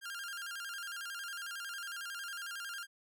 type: tone with vibrato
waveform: sawtooth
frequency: 1497 Hz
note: F#6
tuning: 20 cents sharp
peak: -37 dBFS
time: 0.01-2.87 s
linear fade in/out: 50 ms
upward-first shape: square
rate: 11 Hz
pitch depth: 120 cents each way
effects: none